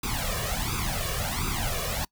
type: noise with flanger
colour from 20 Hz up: pink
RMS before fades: -29 dBFS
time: 0.03-2.05 s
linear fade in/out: 5 ms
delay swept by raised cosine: 0.81 to 1.77 ms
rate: 1.4 Hz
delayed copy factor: +0.9
effects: noise-tail reverb RT60 0.1 s tail -25 dB re dry